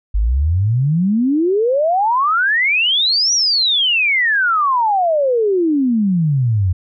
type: exponential two-way sweep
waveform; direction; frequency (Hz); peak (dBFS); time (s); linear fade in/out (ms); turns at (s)
sine; up then down; 47.86 to 5890 to 86.8; -12; 0.14-6.73; 10; 3.33
effects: none